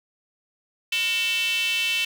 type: tone with high-pass filter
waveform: square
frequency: 204.1 Hz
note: G#3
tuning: 30 cents flat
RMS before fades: -24 dBFS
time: 0.92-2.05 s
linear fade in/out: 5 ms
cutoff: 2800 Hz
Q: 10
effects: none